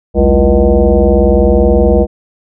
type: tone with frequency modulation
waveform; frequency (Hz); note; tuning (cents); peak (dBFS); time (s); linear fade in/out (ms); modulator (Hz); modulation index
sine; 212; G#3; +36; -5; 0.14-2.07; 50; 135; 3
effects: none